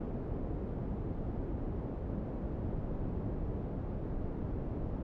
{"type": "low-pass noise", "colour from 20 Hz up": "pink", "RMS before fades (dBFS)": -37, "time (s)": [0, 5.03], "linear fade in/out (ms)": 10, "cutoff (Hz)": 440, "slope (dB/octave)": 12, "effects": []}